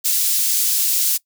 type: high-pass noise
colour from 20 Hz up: white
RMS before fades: -18 dBFS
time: 0.04-1.18 s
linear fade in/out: 20 ms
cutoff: 4600 Hz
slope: 12 dB/octave
effects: noise-tail reverb RT60 0.1 s tail -22 dB re dry